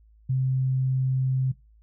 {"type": "tone", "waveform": "sine", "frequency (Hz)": 130.81, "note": "C3", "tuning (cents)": 0, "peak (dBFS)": -21, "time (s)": [0.29, 1.52], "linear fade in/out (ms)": 10, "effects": ["noise-tail reverb RT60 0.2 s tail -18 dB re dry", "added 54 Hz sine -53 dBFS peak until 1.82 s"]}